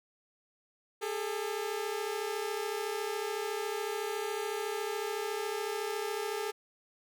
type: tone pair together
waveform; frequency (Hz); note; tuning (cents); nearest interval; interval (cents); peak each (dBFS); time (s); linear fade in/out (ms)
sawtooth; 406.5 / 440.4; G#4 / A4; -37 / +2; minor second; 139; -32 / -32; 1.01-6.52; 20
effects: none